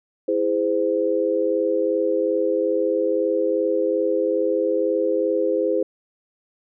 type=chord; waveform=sine; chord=E augmented; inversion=none; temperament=just; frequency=329.6 / 412 / 515 Hz; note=E4 / G#4 / B#4; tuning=0 / -14 / -28 cents; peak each=-24 / -23 / -21 dBFS; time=0.28-5.83 s; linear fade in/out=5 ms; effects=none